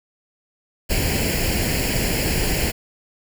pink noise with comb filter, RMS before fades -21 dBFS, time 0.89-2.72 s, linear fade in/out 20 ms, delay 0.41 ms, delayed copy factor +0.75, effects none

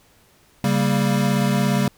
square chord, G diminished, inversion second, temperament equal, 138.59 / 196 / 233.1 Hz, Db3 / G3 / Bb3, 0 / 0 / 0 cents, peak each -22 / -21 / -24 dBFS, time 0.64-1.88 s, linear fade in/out 2 ms, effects pink hiss -56 dBFS RMS until 1.97 s

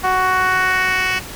10% pulse tone with band-pass filter sweep, 371.5 Hz, F#4, 7 cents sharp, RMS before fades -17 dBFS, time 0.03-1.2 s, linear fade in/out 20 ms, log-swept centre 860 to 2900 Hz, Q 1.6, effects pink hiss -32 dBFS RMS until 1.35 s

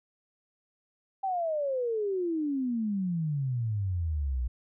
sine exponential sweep, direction down, 790 to 58.7 Hz, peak -27 dBFS, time 1.23-4.48 s, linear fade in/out 10 ms, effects none

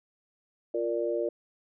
sine chord, Bb major, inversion second, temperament equal, 349.2 / 466.2 / 587.3 Hz, F4 / Bb4 / D5, 0 / 0 / 0 cents, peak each -31 dBFS, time 0.74-1.29 s, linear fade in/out 5 ms, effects none

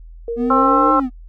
sine tone with tremolo, 466.2 Hz, A#4, in tune, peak -19 dBFS, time 0.28-0.91 s, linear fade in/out 2 ms, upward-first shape sine, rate 7.2 Hz, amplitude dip 40%
triangle linear two-way sweep, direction up then down, 240 to 305.3 to 240 Hz, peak -15 dBFS, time 0.36-1.1 s, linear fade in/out 50 ms, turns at 0.94 s
harmonic tone, 266 Hz, C4, 29 cents sharp, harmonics 2 / 3 / 4 / 5, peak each -20 / -20 / -17 / -15 dBFS, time 0.5-1 s, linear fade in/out 5 ms
effects noise-tail reverb RT60 0.1 s tail -21 dB re dry + added 41 Hz sine -35 dBFS peak until 1.28 s

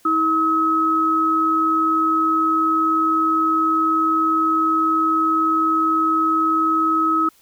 sine tone pair together, 320.2 / 1281 Hz, D#4 / E6, +50 / -50 cents, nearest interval 2 octaves, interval 2400 cents, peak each -21 / -16 dBFS, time 0.05-7.29 s, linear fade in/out 5 ms, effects white hiss -55 dBFS RMS until 7.41 s

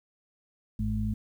harmonic tone, 53.4 Hz, G#1, 49 cents sharp, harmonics 1 / 2 / 4, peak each -31 / -31 / -31 dBFS, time 0.79-1.14 s, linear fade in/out 5 ms, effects 10-bit

